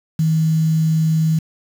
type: tone with quantisation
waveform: sine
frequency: 159.3 Hz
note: D#3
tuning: 41 cents sharp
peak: -13 dBFS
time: 0.19-1.39 s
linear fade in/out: 5 ms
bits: 6
effects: none